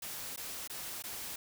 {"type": "noise with dropouts", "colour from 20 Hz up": "white", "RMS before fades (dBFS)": -42, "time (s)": [0.02, 1.36], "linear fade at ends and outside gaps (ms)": 5, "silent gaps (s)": [[0.362, 0.374], [0.676, 0.697], [1.024, 1.038]], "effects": []}